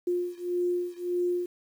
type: beating tone pair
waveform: sine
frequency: 353.7 / 355.4 Hz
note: F4 / F4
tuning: +22 / +30 cents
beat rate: 1.7 Hz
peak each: -29 / -30 dBFS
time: 0.07-1.46 s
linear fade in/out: 5 ms
effects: 9-bit